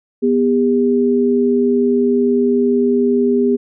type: tone pair together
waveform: sine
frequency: 245.6 / 403.3 Hz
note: B3 / G4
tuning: -9 / +49 cents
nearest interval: major sixth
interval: 858 cents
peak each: -14 dBFS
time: 0.22-3.57 s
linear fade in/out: 20 ms
effects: none